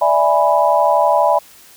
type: chord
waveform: sine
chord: E dominant seventh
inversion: third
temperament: equal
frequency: 587.3 / 659.3 / 830.6 / 987.8 Hz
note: D5 / E5 / G#5 / B5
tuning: 0 / 0 / 0 / 0 cents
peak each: -16 dBFS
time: 0.01-1.39 s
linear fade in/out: 10 ms
effects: white hiss -44 dBFS RMS until 1.76 s